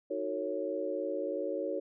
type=chord; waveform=sine; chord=D# half-diminished seventh; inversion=none; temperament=equal with one note detuned; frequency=311.1 / 370 / 451.1 / 554.4 Hz; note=D#4 / F#4 / A4 / C#5; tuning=0 / 0 / +43 / 0 cents; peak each=-39 / -38 / -38 / -35 dBFS; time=0.1-1.8 s; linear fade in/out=10 ms; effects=none